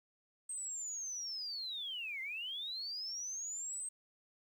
sine linear two-way sweep, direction down then up, 8372 to 2044 to 8372 Hz, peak -39 dBFS, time 0.49-3.89 s, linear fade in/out 5 ms, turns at 2.21 s, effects 11-bit

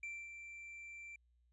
triangle tone with ADSR envelope, 2349 Hz, D7, in tune, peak -40 dBFS, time 0.03-1.16 s, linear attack 3 ms, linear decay 250 ms, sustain -7 dB, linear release 3 ms, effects added 60 Hz sine -70 dBFS peak until 1.52 s + resampled to 24000 Hz

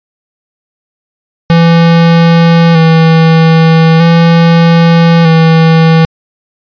square tone with vibrato, 164.9 Hz, E3, 1 cent sharp, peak -3 dBFS, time 1.5-6.05 s, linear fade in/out 0 ms, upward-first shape square, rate 0.4 Hz, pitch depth 26 cents each way, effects resampled to 11025 Hz

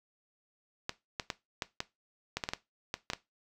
clicks, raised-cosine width 0.2 ms, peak -15 dBFS, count 12, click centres 0.894 / 1.198 / 1.302 / 1.622 / 1.804 / 2.37 / 2.438 / 2.489 / 2.535 / 2.941 / 3.101 / 3.134 s, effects noise-tail reverb RT60 0.2 s tail -17 dB re dry

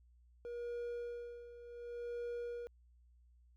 triangle tone with tremolo, 477.4 Hz, A#4, 41 cents sharp, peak -37 dBFS, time 0.45-2.67 s, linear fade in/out 0 ms, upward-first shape sine, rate 0.68 Hz, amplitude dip 75%, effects added 60 Hz sine -63 dBFS peak until 3.56 s

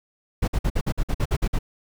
brown noise bursts, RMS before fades -21 dBFS, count 11, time 0.42-1.589 s, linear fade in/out 10 ms, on 59 ms, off 52 ms, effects none

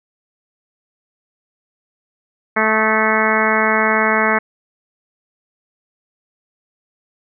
harmonic tone with a mistuned harmonic, 218.5 Hz, A3, 12 cents flat, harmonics 1 / 2 / 3 / 4 / 5 / 6 / 7 / 8 / 9 / 10, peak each -22 / -22 / -22 / -22 / -22 / -22 / -22 / -22 / -22 / -22 dBFS, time 2.56-4.39 s, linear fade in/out 10 ms, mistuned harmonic 6, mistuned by -24 cents, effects none

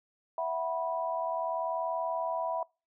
sine chord, E suspended second, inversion none, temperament equal with one note detuned, 659.3 / 740 / 980.4 Hz, E5 / F#5 / B5, 0 / 0 / -13 cents, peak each -32 / -37 / -34 dBFS, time 0.38-2.63 s, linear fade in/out 2 ms, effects noise-tail reverb RT60 0.3 s tail -26 dB re dry

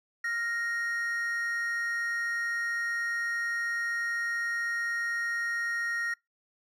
triangle tone pair together, 1396.9 / 1867.9 Hz, F6 / A#6, 0 / +3 cents, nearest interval perfect fourth, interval 503 cents, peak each -35 / -28 dBFS, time 0.24-6.14 s, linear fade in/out 5 ms, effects noise-tail reverb RT60 0.2 s tail -25 dB re dry

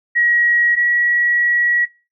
sine tone pair in turn, 1905 / 1921.6 Hz, A#6 / B6, +37 / -48 cents, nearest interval unison, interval 15 cents, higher second, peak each -12 dBFS, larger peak neither, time 0.15-0.76 / 0.76-1.86 s, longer second, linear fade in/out 20 ms, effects noise-tail reverb RT60 0.3 s tail -20 dB re dry

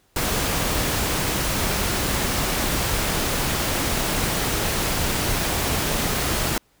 pink noise, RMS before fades -23 dBFS, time 0.16-6.58 s, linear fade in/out 2 ms, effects pink hiss -62 dBFS RMS until 6.8 s

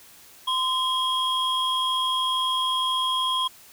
triangle tone pair together, 1033 / 3272 Hz, C6 / G#7, -22 / -26 cents, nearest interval octave + minor sixth, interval 1996 cents, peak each -23 dBFS, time 0.47-3.48 s, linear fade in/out 10 ms, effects white hiss -50 dBFS RMS until 3.72 s

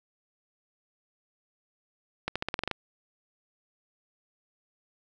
accelerating click train, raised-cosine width 0.3 ms, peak -13 dBFS, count 9, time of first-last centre 2.28-2.713 s, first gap 76 ms, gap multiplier 0.9, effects none

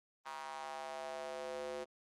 square tone with high-pass filter sweep, 72.9 Hz, D2, 12 cents flat, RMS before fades -44 dBFS, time 0.25-1.85 s, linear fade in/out 20 ms, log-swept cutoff 1000 to 450 Hz, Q 3.6, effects low-pass 9000 Hz 12 dB/octave + Opus 24 kbps

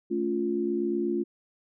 sine chord, A augmented, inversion none, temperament equal with one note detuned, 220 / 281.1 / 349.2 Hz, A3 / C#4 / E#4, 0 / +24 / 0 cents, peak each -31 / -32 / -27 dBFS, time 0.1-1.24 s, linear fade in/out 20 ms, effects none

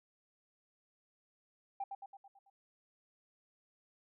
sine tone with echo, 790 Hz, G5, 13 cents sharp, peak -35 dBFS, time 1.8-1.84 s, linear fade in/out 5 ms, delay 110 ms, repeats 6, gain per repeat -5 dB, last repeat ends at 2.5 s, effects tanh soft clip ceiling -31 dBFS

